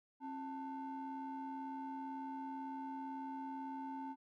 triangle ring-modulated tone, 308 Hz, D#4, 17 cents flat, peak -37 dBFS, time 0.2-4.16 s, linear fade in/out 50 ms, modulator 577 Hz, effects none

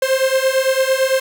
45% pulse beating tone pair, 523.3 / 532.2 Hz, C5 / C5, 0 / +29 cents, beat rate 8.9 Hz, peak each -17 dBFS, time 0.02-1.2 s, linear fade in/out 5 ms, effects none

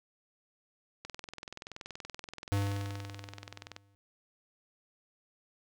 click train, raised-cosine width 0.2 ms, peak -25 dBFS, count 58, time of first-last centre 1.05-3.764 s, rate 21 Hz
square tone with exponential decay, 100 Hz, G2, 35 cents sharp, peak -27 dBFS, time 2.52-3.95 s, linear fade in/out 0 ms, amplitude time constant 310 ms
effects none

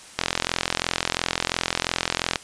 click train, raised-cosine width 0.2 ms, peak -3 dBFS, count 94, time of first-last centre 0.19-2.358 s, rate 42.9 Hz, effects white hiss -44 dBFS RMS until 2.43 s + resampled to 22050 Hz

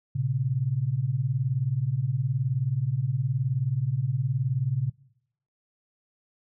sine beating tone pair, 116.54 / 135.54 Hz, A#2 / C#3, 0 / -39 cents, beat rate 19 Hz, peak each -28 / -25 dBFS, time 0.15-4.9 s, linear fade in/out 10 ms, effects noise-tail reverb RT60 0.8 s tail -23 dB re dry

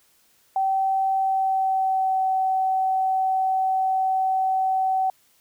sine tone with pitch glide, 770 to 759.8 Hz, G5 to F#5, -31 to +46 cents, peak -19 dBFS, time 0.56-5.1 s, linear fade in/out 2 ms, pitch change -23 cents, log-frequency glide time 1.16-2.21 s, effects white hiss -61 dBFS RMS until 5.4 s

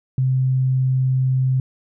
sine tone, 130.3 Hz, C3, 7 cents flat, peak -15 dBFS, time 0.18-1.6 s, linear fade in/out 2 ms, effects none

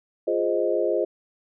sine chord, F minor seventh, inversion none, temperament equal, 349.2 / 415.3 / 523.3 / 622.3 Hz, F4 / Ab4 / C5 / Eb5, 0 / 0 / 0 / 0 cents, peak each -26 dBFS, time 0.27-1.05 s, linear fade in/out 10 ms, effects none

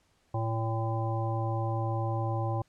harmonic tone, 112.8 Hz, A2, 44 cents sharp, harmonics 1 / 3 / 5 / 7 / 9, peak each -29 / -38 / -38 / -36 / -40 dBFS, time 0.34-2.62 s, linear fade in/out 5 ms, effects pink hiss -69 dBFS RMS until 2.68 s + low-pass 9000 Hz 12 dB/octave

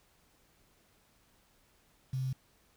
sine tone with quantisation, 130.81 Hz, C3, in tune, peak -31 dBFS, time 2.13-2.33 s, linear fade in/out 5 ms, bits 9, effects pink hiss -68 dBFS RMS until 2.76 s

